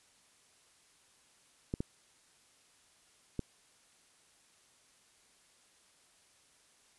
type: clicks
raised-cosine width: 3 ms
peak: -21 dBFS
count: 3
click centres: 1.739 / 1.805 / 3.393 s
effects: white hiss -66 dBFS RMS until 6.98 s + resampled to 24000 Hz